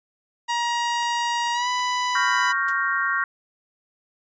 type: tone with pitch glide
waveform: sawtooth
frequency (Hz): 948 to 992.3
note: A#5 to B5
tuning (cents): +29 to +8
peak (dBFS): -18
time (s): 0.48-2.53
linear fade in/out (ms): 20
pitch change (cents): +79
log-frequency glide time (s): 1.53-1.68
type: clicks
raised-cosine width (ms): 0.2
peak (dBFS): -26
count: 3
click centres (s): 1.029 / 1.472 / 1.794
type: chord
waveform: sine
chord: G half-diminished seventh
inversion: second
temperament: equal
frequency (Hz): 1108.7 / 1396.9 / 1568 / 1864.7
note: Db6 / F6 / G6 / Bb6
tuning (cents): 0 / 0 / 0 / 0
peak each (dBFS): -26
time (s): 2.15-3.24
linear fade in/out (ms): 2
type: noise with exponential decay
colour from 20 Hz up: white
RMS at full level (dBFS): -35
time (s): 2.68-2.76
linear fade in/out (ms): 5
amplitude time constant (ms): 17
effects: resampled to 16000 Hz